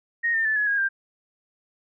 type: tone with pitch steps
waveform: sine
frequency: 1864.7 / 1805.3 / 1747.9 / 1692.3 / 1638.4 / 1586.2 Hz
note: A#6 / A6 / A6 / G#6 / G#6 / G6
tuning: 0 / +44 / -12 / +32 / -24 / +20 cents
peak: -20 dBFS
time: 0.23-0.89 s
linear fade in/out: 20 ms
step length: 110 ms
effects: none